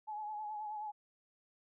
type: tone with vibrato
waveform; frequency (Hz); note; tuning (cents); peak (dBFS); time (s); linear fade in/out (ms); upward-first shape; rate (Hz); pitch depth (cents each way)
sine; 848; G#5; +36; -39; 0.07-0.92; 20; triangle; 9.4; 48
effects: none